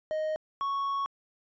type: tone pair in turn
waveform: triangle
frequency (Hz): 622.3 / 1108.8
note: D#5 / C#6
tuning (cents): 0 / 0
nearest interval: minor seventh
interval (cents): 1000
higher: second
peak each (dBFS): -26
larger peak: neither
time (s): 0.11-0.36 / 0.61-1.06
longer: second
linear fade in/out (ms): 0
effects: resampled to 16000 Hz